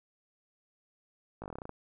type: slowing click train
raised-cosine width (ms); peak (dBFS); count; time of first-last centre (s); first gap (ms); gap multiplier
1; -27; 11; 1.42-1.693; 18; 1.09
effects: none